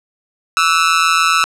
sawtooth tone with amplitude modulation, 1312 Hz, E6, 9 cents flat, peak -3 dBFS, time 0.57-1.44 s, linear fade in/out 0 ms, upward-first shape sine, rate 167 Hz, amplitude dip 90%, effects low-pass 8000 Hz 12 dB/octave

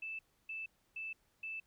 sine tone bursts, 2637 Hz, E7, in tune, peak -40 dBFS, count 4, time 0.02-1.6 s, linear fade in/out 5 ms, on 170 ms, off 300 ms, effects pink hiss -75 dBFS RMS until 1.66 s

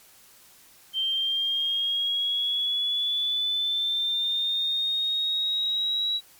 sine linear sweep, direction up, 3128 to 3896 Hz, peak -23 dBFS, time 0.93-6.21 s, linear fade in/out 50 ms, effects white hiss -54 dBFS RMS until 6.39 s + MP3 96 kbps

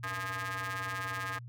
sawtooth ring-modulated tone, 189.6 Hz, F#3, 43 cents sharp, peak -28 dBFS, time 0.03-1.39 s, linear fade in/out 10 ms, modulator 1430 Hz, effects added 120 Hz sine -43 dBFS peak until 1.48 s

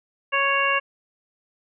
harmonic tone, 554.4 Hz, C#5, in tune, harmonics 1 / 2 / 3 / 4 / 5, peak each -28 / -23 / -25 / -27 / -24 dBFS, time 0.32-0.8 s, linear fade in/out 20 ms, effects none

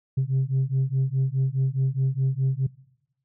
sine beating tone pair, 130.81 / 135.61 Hz, C3 / C#3, 0 / -38 cents, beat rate 4.8 Hz, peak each -22 dBFS, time 0.17-2.67 s, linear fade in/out 10 ms, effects noise-tail reverb RT60 0.9 s tail -23 dB re dry + tanh soft clip ceiling -17 dBFS

